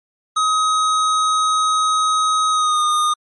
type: tone with pitch glide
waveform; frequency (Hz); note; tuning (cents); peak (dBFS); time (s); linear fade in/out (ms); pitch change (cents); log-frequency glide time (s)
square; 1264 to 1225.2; D#6 to D#6; +27 to -27; -15; 0.36-3.14; 10; -54; 2.51-2.82
effects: MP3 48 kbps